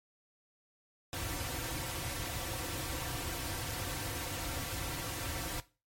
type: noise with comb filter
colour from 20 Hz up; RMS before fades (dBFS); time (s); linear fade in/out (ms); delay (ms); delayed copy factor
pink; -38; 1.13-5.6; 0; 4.8; -0.8
effects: noise-tail reverb RT60 0.3 s tail -17 dB re dry + MP3 64 kbps